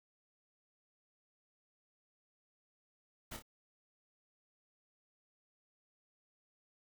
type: noise with echo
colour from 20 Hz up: pink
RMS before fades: -45 dBFS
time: 3.31-3.37 s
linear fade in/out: 10 ms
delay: 27 ms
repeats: 2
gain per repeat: -6 dB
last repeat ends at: 3.424 s
effects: none